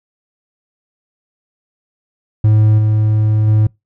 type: tone with level steps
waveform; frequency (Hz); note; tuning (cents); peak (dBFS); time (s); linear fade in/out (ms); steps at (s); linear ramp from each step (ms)
triangle; 107.6; A2; -38; -5 / -8 / -6; 2.44-3.67; 5; 2.78 / 3.47; 10
effects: noise-tail reverb RT60 0.2 s tail -26 dB re dry